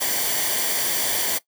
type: noise with comb filter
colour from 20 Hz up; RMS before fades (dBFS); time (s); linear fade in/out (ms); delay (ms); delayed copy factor
white; -23; 0-1.39; 20; 0.76; -0.6
effects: noise-tail reverb RT60 0.1 s tail -18 dB re dry